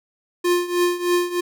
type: tone with tremolo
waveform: square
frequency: 352.6 Hz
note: F4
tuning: 17 cents sharp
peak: -15 dBFS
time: 0.44-1.41 s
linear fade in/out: 10 ms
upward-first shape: triangle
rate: 3.2 Hz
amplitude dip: 85%
effects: none